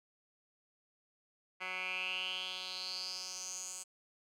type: tone with band-pass filter sweep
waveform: 10% pulse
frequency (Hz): 185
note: F#3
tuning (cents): 0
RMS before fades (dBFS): -41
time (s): 1.6-3.84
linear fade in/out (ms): 20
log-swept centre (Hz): 2000 to 7700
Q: 6.1
effects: none